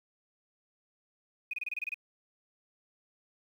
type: tone bursts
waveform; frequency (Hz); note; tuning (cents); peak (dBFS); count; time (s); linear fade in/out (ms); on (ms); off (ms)
sine; 2489; D#7; 0; -32; 9; 1.51-1.943; 5; 25; 26
effects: 10-bit